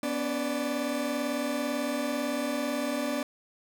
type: tone cluster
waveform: 40% pulse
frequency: 246.9 / 284.9 / 590 Hz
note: B3 / C#4 / D5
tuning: 0 / +48 / +8 cents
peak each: -32 / -32 / -32 dBFS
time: 0.03-3.23 s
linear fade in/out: 2 ms
effects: none